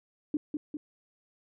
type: tone with echo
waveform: sine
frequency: 298.9 Hz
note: D4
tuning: 31 cents sharp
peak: -25 dBFS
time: 0.34-0.37 s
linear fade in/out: 2 ms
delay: 200 ms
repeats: 2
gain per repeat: -4 dB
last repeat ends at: 0.77 s
effects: none